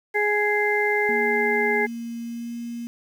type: harmonic tone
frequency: 416.6 Hz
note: G#4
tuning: 5 cents sharp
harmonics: 1 / 2 / 4 / 5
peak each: -23 / -27 / -27 / -23 dBFS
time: 0.14-1.87 s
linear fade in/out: 20 ms
type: tone with pitch glide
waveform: sine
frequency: 233.1 to 235.7 Hz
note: A#3 to A#3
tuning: 0 to +19 cents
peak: -29 dBFS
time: 1.09-2.87 s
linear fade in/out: 0 ms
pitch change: +19 cents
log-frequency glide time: 2.18-2.56 s
effects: 8-bit